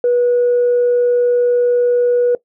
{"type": "tone", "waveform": "sine", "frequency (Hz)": 486.5, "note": "B4", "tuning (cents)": -26, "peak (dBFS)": -9, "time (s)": [0.04, 2.35], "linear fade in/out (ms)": 2, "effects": ["noise-tail reverb RT60 0.1 s tail -18 dB re dry", "tanh soft clip ceiling -7 dBFS"]}